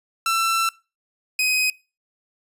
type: tone pair in turn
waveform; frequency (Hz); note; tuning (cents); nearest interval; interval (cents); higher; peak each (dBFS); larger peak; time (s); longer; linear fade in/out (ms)
sawtooth; 1340 / 2514; E6 / D#7; +28 / +17; major seventh; 1089; second; -15; neither; 0.26-0.69 / 1.39-1.7; first; 2
effects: noise-tail reverb RT60 0.3 s tail -23 dB re dry + resampled to 32000 Hz